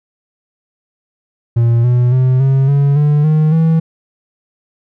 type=tone with pitch steps; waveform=triangle; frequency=117.3 / 122.85 / 128.66 / 134.74 / 141.11 / 147.79 / 154.78 / 162.1 Hz; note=A#2 / B2 / C3 / C#3 / C#3 / D3 / D#3 / E3; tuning=+11 / -9 / -29 / -49 / +31 / +11 / -9 / -29 cents; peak=-6 dBFS; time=1.56-3.8 s; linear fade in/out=10 ms; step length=280 ms; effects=none